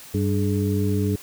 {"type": "harmonic tone with a mistuned harmonic", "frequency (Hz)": 98, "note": "G2", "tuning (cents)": 0, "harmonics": [1, 2, 3, 4], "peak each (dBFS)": [-22, -25, -27, -28], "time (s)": [0.14, 1.16], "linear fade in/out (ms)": 5, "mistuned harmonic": 4, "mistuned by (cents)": 120, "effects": ["white hiss -43 dBFS RMS until 1.22 s"]}